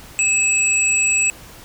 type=tone pair together; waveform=sine; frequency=2600 / 7791 Hz; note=E7 / B8; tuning=-24 / -25 cents; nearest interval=octave + perfect fifth; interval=1899 cents; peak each=-17 dBFS; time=0.19-1.3 s; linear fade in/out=0 ms; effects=pink hiss -41 dBFS RMS until 1.64 s